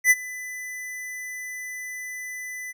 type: tone with ADSR envelope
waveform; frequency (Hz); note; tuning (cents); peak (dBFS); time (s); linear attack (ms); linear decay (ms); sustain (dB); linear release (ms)
square; 2000; B6; +21; -12; 0.04-2.73; 67; 36; -21; 26
effects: none